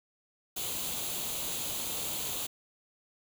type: noise with comb filter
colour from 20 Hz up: white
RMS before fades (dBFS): -35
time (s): 0.56-2.47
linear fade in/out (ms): 10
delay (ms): 0.28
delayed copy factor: +0.6
effects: none